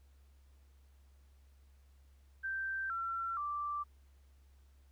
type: tone with pitch steps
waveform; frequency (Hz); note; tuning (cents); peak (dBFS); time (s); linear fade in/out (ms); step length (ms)
sine; 1565 / 1354.6 / 1172.4; G6 / E6 / D6; -3 / +47 / -3; -35; 2.43-3.84; 20; 470
effects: added 68 Hz sine -60 dBFS peak until 4.91 s + pink hiss -75 dBFS RMS until 4.91 s